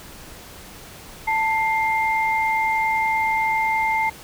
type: tone pair together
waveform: sine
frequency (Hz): 885 / 2105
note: A5 / C7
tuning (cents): +10 / +10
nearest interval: octave + minor third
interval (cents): 1500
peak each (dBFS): -20 / -22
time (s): 1.27-4.1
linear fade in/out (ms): 10
effects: pink hiss -41 dBFS RMS until 4.23 s